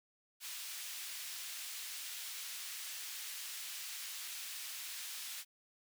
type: high-pass noise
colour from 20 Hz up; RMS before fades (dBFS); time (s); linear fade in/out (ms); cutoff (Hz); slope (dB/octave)
pink; -45; 0.4-5.45; 50; 2600; 12
effects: none